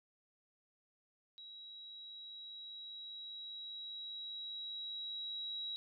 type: tone with level ramp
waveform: sine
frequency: 3865 Hz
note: B7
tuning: 38 cents flat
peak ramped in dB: -50 to -39 dBFS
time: 1.38-5.76 s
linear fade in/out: 0 ms
effects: none